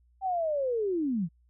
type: linear sweep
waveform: sine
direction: down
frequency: 784 to 150.8 Hz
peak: -26 dBFS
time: 0.21-1.29 s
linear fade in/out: 50 ms
effects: added 60 Hz sine -61 dBFS peak until 1.49 s